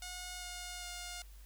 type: tone with pitch steps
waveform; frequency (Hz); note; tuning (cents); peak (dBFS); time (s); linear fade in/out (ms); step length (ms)
5% pulse; 723 / 717.2 / 711.4; F#5 / F5 / F5; -40 / +46 / +32; -31; 0.02-1.22; 2; 400
effects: added 50 Hz sine -51 dBFS peak until 1.45 s + white hiss -64 dBFS RMS until 1.45 s